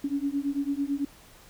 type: beating tone pair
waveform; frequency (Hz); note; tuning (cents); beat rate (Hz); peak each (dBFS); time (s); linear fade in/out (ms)
sine; 277.2 / 286.2; C#4 / D4; 0 / -45; 9; -29; 0.04-1.05; 5
effects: pink hiss -53 dBFS RMS until 1.49 s